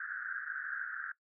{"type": "band-pass noise", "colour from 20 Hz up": "pink", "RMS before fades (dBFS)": -40, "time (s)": [0, 1.12], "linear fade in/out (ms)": 5, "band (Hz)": [1400, 1700], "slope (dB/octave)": 96, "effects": ["noise-tail reverb RT60 0.1 s tail -17 dB re dry"]}